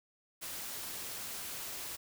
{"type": "noise", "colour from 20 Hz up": "white", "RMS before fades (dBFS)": -42, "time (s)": [0.41, 1.97], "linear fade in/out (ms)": 20, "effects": []}